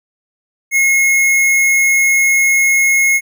square tone, 2165 Hz, C#7, 41 cents flat, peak -10 dBFS, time 0.71-3.21 s, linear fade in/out 50 ms, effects none

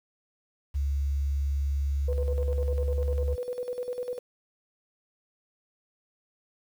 sine tone with pitch glide, 70 to 71.18 Hz, C#2 to C#2, +18 to +46 cents, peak -24 dBFS, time 0.74-3.36 s, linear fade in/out 20 ms, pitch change +28 cents, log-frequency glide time 1.89-3.12 s
sine tone with tremolo, 493.9 Hz, B4, in tune, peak -28 dBFS, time 2.08-4.19 s, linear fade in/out 5 ms, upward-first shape square, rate 10 Hz, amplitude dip 65%
effects tanh soft clip ceiling -18 dBFS + 9-bit

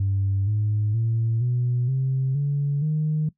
sine tone with pitch steps, 98 / 105.64 / 113.88 / 122.76 / 132.33 / 142.65 / 153.78 Hz, G2 / G#2 / A#2 / B2 / C3 / C#3 / D#3, 0 / +30 / -40 / -10 / +20 / +50 / -20 cents, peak -19 dBFS, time 0-3.29 s, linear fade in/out 5 ms, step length 470 ms, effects noise-tail reverb RT60 0.1 s tail -19 dB re dry + tanh soft clip ceiling -16 dBFS

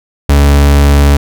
40% pulse tone, 71.2 Hz, C#2, 47 cents sharp, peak -3 dBFS, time 0.29-1.17 s, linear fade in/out 5 ms, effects none

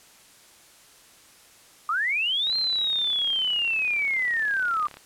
sine linear two-way sweep, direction up then down, 1174.7 to 4186 to 1174.7 Hz, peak -22 dBFS, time 1.89-4.87 s, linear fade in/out 2 ms, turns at 2.56 s
click train, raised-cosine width 0.3 ms, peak -26 dBFS, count 88, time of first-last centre 2.47-4.97 s, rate 34.8 Hz
effects white hiss -53 dBFS RMS until 5.05 s + low-pass 11000 Hz 12 dB/octave

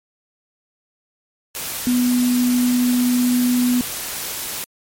sine tone in noise, 246.9 Hz, B3, in tune, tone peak -14 dBFS, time 1.87-3.81 s, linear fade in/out 0 ms, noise white, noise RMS -27 dBFS, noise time 1.55-4.64 s, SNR +10 dB, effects MP3 64 kbps

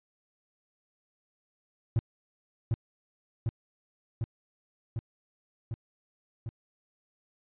triangle tone with echo, 114.2 Hz, A#2, 35 cents flat, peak -20 dBFS, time 1.96-1.99 s, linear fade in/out 0 ms, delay 750 ms, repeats 6, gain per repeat -2 dB, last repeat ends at 6.49 s, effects resampled to 8000 Hz

